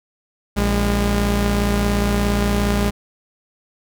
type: tone pair together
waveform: sawtooth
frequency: 57.11 / 203.5 Hz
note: A#1 / G#3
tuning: -35 / -35 cents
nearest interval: octave + minor seventh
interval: 2200 cents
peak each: -15 dBFS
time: 0.56-2.91 s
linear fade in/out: 20 ms
effects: none